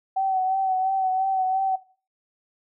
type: tone with vibrato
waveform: sine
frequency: 760 Hz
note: F#5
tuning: 46 cents sharp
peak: -20 dBFS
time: 0.16-1.76 s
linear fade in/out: 10 ms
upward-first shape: sine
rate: 2.9 Hz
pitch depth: 31 cents each way
effects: noise-tail reverb RT60 0.4 s tail -18 dB re dry